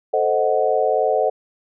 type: chord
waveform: sine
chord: A diminished seventh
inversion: none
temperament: equal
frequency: 440 / 523.3 / 622.3 / 740 Hz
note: A4 / C5 / Eb5 / Gb5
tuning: 0 / 0 / 0 / 0 cents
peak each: -21 dBFS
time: 0.13-1.3 s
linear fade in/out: 10 ms
effects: none